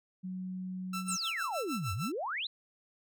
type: tone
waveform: sine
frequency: 185.1 Hz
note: F#3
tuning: 1 cent sharp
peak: -36 dBFS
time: 0.23-1.17 s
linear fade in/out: 20 ms
type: tone with tremolo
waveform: sawtooth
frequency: 1333 Hz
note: E6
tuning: 19 cents sharp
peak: -31 dBFS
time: 0.93-2.12 s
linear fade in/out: 5 ms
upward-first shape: sine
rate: 6.5 Hz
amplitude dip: 85%
type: exponential two-way sweep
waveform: sine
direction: down then up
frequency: 9397 to 86.2 to 4196 Hz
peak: -33 dBFS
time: 1.08-2.47 s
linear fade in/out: 5 ms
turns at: 1.93 s
effects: none